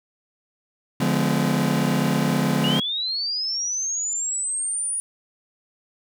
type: chord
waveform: 40% pulse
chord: D diminished seventh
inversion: none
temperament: just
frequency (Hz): 146.83 / 176.2 / 211.4 / 253.7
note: D3 / F3 / Ab3 / Cb4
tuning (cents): 0 / +16 / +31 / +47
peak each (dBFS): -24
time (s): 1-2.8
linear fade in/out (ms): 5
type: linear sweep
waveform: sine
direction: up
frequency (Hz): 2827 to 9680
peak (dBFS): -23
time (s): 2.64-5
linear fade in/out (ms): 0
effects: none